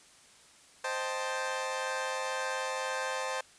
20% pulse chord, A half-diminished seventh, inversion first, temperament equal, 523.3 / 622.3 / 784 / 880 Hz, C5 / Eb5 / G5 / A5, 0 / 0 / 0 / 0 cents, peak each -30 / -36 / -36 / -33 dBFS, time 0.84-3.41 s, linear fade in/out 5 ms, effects white hiss -58 dBFS RMS until 3.58 s + resampled to 22050 Hz

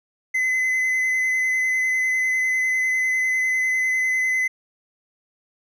triangle tone with vibrato, 2034 Hz, C7, 50 cents flat, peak -17 dBFS, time 0.34-4.48 s, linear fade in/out 10 ms, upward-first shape square, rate 10 Hz, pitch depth 12 cents each way, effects none

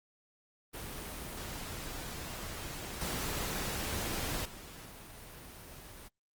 pink noise with level steps, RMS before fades -42 / -36 / -49 dBFS, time 0.73-6.09 s, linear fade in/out 20 ms, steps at 3.01 / 4.45 s, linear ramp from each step 2 ms, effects Opus 24 kbps

